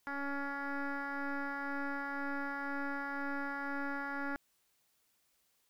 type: tone with frequency modulation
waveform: sine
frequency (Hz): 842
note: G#5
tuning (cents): +24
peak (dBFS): -34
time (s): 0.07-4.36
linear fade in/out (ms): 0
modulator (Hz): 281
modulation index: 3.3
effects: tanh soft clip ceiling -32 dBFS + white hiss -75 dBFS RMS until 5.69 s